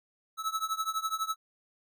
square tone with tremolo, 1303 Hz, E6, 20 cents flat, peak -27 dBFS, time 0.37-1.36 s, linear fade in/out 50 ms, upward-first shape triangle, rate 12 Hz, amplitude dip 95%, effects none

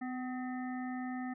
harmonic tone with a mistuned harmonic, 253 Hz, B3, 42 cents sharp, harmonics 1 / 3 / 5 / 7 / 8, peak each -37 / -44 / -51 / -49 / -55 dBFS, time 0.01-1.34 s, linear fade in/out 10 ms, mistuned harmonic 7, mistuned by +38 cents, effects none

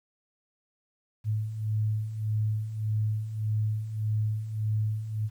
sine beating tone pair, 106.5 / 108.2 Hz, G#2 / A2, +44 / -29 cents, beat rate 1.7 Hz, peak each -33 / -27 dBFS, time 1.24-5.3 s, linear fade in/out 50 ms, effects 10-bit

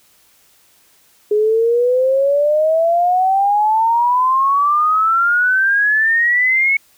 sine exponential sweep, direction up, 415.3 to 2217 Hz, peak -11 dBFS, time 1.31-6.77 s, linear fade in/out 5 ms, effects white hiss -53 dBFS RMS until 6.97 s

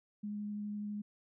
sine tone with vibrato, 207.7 Hz, G#3, in tune, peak -37 dBFS, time 0.23-1.02 s, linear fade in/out 10 ms, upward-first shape sine, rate 12 Hz, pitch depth 8 cents each way, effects none

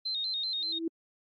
sine tone with vibrato, 3905 Hz, B7, 20 cents flat, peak -30 dBFS, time 0.05-0.79 s, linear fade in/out 10 ms, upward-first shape square, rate 5.2 Hz, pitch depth 85 cents each way
sine tone with exponential growth, 329.6 Hz, E4, in tune, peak -26 dBFS, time 0.57-0.88 s, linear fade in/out 5 ms, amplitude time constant 67 ms
effects AAC 48 kbps

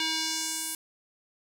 square tone with band-pass filter sweep, 319.4 Hz, D#4, 45 cents sharp, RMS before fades -31 dBFS, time 0-0.75 s, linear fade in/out 2 ms, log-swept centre 3600 to 11000 Hz, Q 1.6, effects none

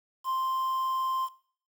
triangle tone with quantisation, 1046.5 Hz, C6, in tune, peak -25 dBFS, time 0.24-1.29 s, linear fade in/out 50 ms, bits 8, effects noise-tail reverb RT60 0.5 s tail -17 dB re dry

